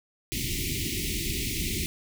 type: band-stop noise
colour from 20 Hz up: pink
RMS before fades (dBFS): -30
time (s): 0.32-1.86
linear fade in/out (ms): 0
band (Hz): 400 to 2000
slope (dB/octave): 96
effects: none